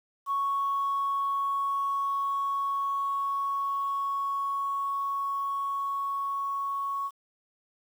sine tone with level ramp, 1108.7 Hz, C#6, in tune, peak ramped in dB -24 to -28 dBFS, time 0.26-7.11 s, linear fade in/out 50 ms, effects tanh soft clip ceiling -21 dBFS + 9-bit

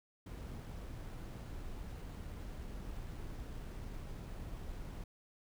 brown noise with sample-and-hold, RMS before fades -45 dBFS, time 0.26-5.04 s, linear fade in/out 5 ms, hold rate 11025 Hz, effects none

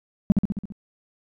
sine tone with echo, 201 Hz, G3, 44 cents sharp, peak -9 dBFS, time 0.3-0.32 s, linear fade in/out 0 ms, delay 67 ms, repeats 6, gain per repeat -4 dB, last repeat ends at 0.722 s, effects tanh soft clip ceiling -10 dBFS

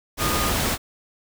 sine tone in noise, 1227 Hz, D#6, 25 cents flat, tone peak -27 dBFS, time 0.18-0.54 s, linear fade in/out 50 ms, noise pink, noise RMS -23 dBFS, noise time 0.17-0.78 s, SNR -7 dB, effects none

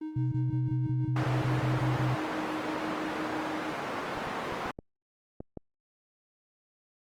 triangle tone with tremolo, 311.1 Hz, D#4, in tune, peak -31 dBFS, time 0.01-3.71 s, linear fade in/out 5 ms, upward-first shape sine, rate 6 Hz, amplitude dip 55%
sine tone bursts, 127.1 Hz, C3, 50 cents flat, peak -26 dBFS, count 11, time 0.16-2.15 s, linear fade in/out 5 ms, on 160 ms, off 23 ms
white band-pass noise, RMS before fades -35 dBFS, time 1.16-4.71 s, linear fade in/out 2 ms, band 170 to 1200 Hz, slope 12 dB/octave
clicks, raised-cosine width 2 ms, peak -25 dBFS, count 7, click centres 4.174 / 4.272 / 4.524 / 4.659 / 4.789 / 5.405 / 5.573 s
effects Opus 24 kbps

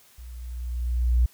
sine tone with level ramp, 60.5 Hz, B1, 35 cents flat, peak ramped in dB -39 to -15 dBFS, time 0.18-1.26 s, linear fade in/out 5 ms, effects white hiss -56 dBFS RMS until 1.33 s

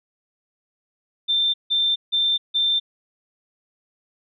sine tone bursts, 3574 Hz, A7, 26 cents sharp, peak -17 dBFS, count 4, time 1.28-2.8 s, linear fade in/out 20 ms, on 260 ms, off 160 ms, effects none

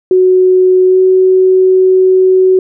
sine tone with pitch glide, 370 to 373.9 Hz, F#4 to F#4, 0 to +18 cents, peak -4 dBFS, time 0.11-2.59 s, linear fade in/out 2 ms, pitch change +18 cents, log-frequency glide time 0.86-0.99 s, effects none

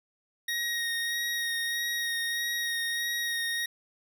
25% pulse tone with vibrato, 1875 Hz, A#6, 10 cents sharp, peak -25 dBFS, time 0.48-3.66 s, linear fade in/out 5 ms, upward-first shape sine, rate 1.6 Hz, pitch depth 16 cents each way, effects none

